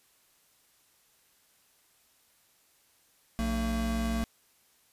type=tone pair together; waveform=square; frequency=60 / 226.5 Hz; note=B1 / A#3; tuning=-49 / -50 cents; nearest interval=octave + major seventh; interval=2299 cents; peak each=-32 / -31 dBFS; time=3.39-4.24 s; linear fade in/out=0 ms; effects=white hiss -66 dBFS RMS until 4.92 s + resampled to 32000 Hz